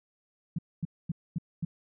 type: tone bursts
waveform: sine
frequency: 165.8 Hz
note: E3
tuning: 10 cents sharp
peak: -27 dBFS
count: 5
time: 0.56-1.65 s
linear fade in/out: 5 ms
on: 26 ms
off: 240 ms
effects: none